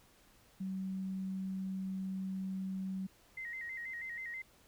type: tone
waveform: sine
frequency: 190 Hz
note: F#3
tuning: 46 cents sharp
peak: -36 dBFS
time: 0.6-3.07 s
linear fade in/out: 10 ms
type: tone with vibrato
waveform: sine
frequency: 1975.5 Hz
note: B6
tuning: in tune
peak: -40 dBFS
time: 3.37-4.42 s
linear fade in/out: 5 ms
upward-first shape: square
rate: 6.2 Hz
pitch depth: 81 cents each way
effects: pink hiss -65 dBFS RMS until 4.67 s